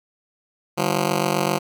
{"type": "ring-modulated tone", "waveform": "10% pulse", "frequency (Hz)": 176.1, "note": "F3", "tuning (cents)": 15, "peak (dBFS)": -8, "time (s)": [0.77, 1.59], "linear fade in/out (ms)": 20, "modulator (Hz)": 23.8, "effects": []}